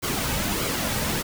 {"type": "noise with flanger", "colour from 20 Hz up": "pink", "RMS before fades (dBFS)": -26, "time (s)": [0.02, 1.23], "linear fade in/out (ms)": 20, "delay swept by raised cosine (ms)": [1.1, 2.9], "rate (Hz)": 1.6, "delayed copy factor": -0.5, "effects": []}